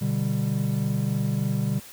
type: chord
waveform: triangle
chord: G major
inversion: first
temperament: equal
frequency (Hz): 123.47 / 146.83 / 196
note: B2 / D3 / G3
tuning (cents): 0 / 0 / 0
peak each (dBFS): -25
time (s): 0.01-1.8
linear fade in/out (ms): 10
effects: white hiss -45 dBFS RMS until 1.92 s